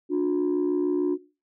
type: tone pair together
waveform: sine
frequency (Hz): 293.7 / 360.4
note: D4 / F#4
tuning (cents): 0 / -45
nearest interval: major third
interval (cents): 355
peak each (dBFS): -22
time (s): 0.09-1.18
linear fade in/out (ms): 50
effects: noise-tail reverb RT60 0.3 s tail -18 dB re dry + tanh soft clip ceiling -18 dBFS